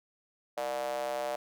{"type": "tone with high-pass filter", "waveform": "square", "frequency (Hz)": 65.9, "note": "C2", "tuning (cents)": 13, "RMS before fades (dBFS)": -34, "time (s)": [0.57, 1.36], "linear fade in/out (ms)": 5, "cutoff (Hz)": 630, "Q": 6.1, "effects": []}